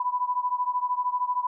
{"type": "beating tone pair", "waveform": "sine", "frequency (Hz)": [987.8, 1000.8], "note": ["B5", "B5"], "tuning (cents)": [0, 23], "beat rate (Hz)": 13, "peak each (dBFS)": [-26, -28], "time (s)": [0, 1.47], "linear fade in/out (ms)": 5, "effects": []}